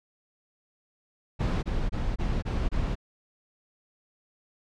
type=noise bursts; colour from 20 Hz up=brown; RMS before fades=-27 dBFS; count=6; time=1.39-2.955 s; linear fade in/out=20 ms; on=240 ms; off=25 ms; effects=low-pass 5000 Hz 12 dB/octave